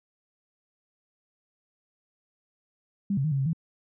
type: tone with pitch steps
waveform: sine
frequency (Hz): 199.2 / 136 / 156 / 137.5 / 134.6 / 162.9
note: G3 / C#3 / D#3 / C#3 / C3 / E3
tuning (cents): +28 / -33 / +5 / -14 / +49 / -20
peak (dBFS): -23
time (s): 3.1-3.532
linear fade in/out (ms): 5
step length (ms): 72
effects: none